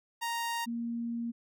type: tone pair in turn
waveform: sawtooth / sine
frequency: 932.3 / 234 Hz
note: A#5 / A#3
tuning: 0 / +7 cents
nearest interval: 2 octaves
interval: 2393 cents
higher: first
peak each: -28 / -32 dBFS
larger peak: first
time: 0.21-0.66 / 0.66-1.32 s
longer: second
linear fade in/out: 20 ms
effects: none